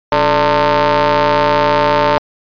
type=ring-modulated tone; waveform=sawtooth; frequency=154.6 Hz; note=D#3; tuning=11 cents flat; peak=-3 dBFS; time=0.12-2.18 s; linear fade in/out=0 ms; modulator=743 Hz; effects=resampled to 11025 Hz